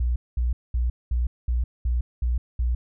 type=tone bursts; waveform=sine; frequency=60.4 Hz; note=B1; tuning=38 cents flat; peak=-20 dBFS; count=8; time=0-2.75 s; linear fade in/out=5 ms; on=160 ms; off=210 ms; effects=none

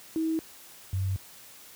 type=tone pair in turn; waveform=sine; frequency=321.3 / 95.52 Hz; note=E4 / G2; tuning=-44 / -44 cents; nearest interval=octave + major sixth; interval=2100 cents; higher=first; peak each=-25 dBFS; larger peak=neither; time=0.16-0.39 / 0.93-1.16 s; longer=neither; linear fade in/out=0 ms; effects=white hiss -50 dBFS RMS until 1.75 s + high-pass 60 Hz 12 dB/octave

